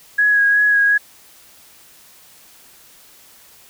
sine tone with vibrato, 1661.2 Hz, G#6, in tune, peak -11 dBFS, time 0.18-0.98 s, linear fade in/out 10 ms, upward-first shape sine, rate 2.7 Hz, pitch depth 20 cents each way, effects white hiss -47 dBFS RMS until 3.69 s

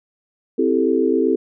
sine chord, A minor seventh, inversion first, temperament equal, 261.6 / 329.6 / 392 / 440 Hz, C4 / E4 / G4 / A4, 0 / 0 / 0 / 0 cents, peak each -20 dBFS, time 0.58-1.36 s, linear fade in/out 10 ms, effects none

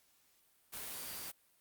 sine tone in noise, 4699 Hz, D8, in tune, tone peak -53 dBFS, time 0.91-1.3 s, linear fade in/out 20 ms, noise white, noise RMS -44 dBFS, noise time 0.72-1.32 s, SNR -12 dB, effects white hiss -71 dBFS RMS until 1.6 s + Opus 48 kbps

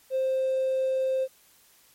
triangle tone with hard clipping, 525 Hz, C5, 6 cents sharp, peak -23 dBFS, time 0.1-1.28 s, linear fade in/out 50 ms, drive 3 dB, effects white hiss -59 dBFS RMS until 1.94 s + MP3 64 kbps

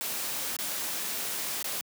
white noise with dropouts, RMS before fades -33 dBFS, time 0.01-1.81 s, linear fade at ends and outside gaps 0 ms, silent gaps 0.565-0.588 / 1.627-1.643 s, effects high-pass 150 Hz 12 dB/octave

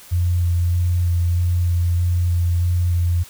sine tone with vibrato, 87.31 Hz, F2, in tune, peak -15 dBFS, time 0.11-3.24 s, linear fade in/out 20 ms, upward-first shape square, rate 1.6 Hz, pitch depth 13 cents each way, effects white hiss -43 dBFS RMS until 3.29 s

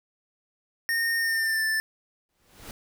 square tone with pitch glide, 1838 to 1764.1 Hz, A#6 to A6, -25 to +4 cents, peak -24 dBFS, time 0.89-1.8 s, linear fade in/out 0 ms, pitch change -71 cents, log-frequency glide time 1.18-1.65 s
pink noise with exponential growth, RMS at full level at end -39 dBFS, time 2.29-2.71 s, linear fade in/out 1 ms, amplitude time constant 90 ms
effects none

